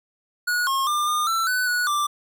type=tone with pitch steps; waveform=square; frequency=1456 / 1079 / 1197 / 1214 / 1337 / 1500 / 1466 / 1178 Hz; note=F#6 / C#6 / D6 / D#6 / E6 / F#6 / F#6 / D6; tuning=-28 / -47 / +33 / -43 / +24 / +23 / -16 / +5 cents; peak=-21 dBFS; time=0.47-2.07 s; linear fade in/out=10 ms; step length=200 ms; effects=none